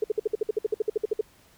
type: tone bursts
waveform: sine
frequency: 430 Hz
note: A4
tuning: 40 cents flat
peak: -20 dBFS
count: 16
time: 0.02-1.211 s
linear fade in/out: 5 ms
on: 21 ms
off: 57 ms
effects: pink hiss -58 dBFS RMS until 1.57 s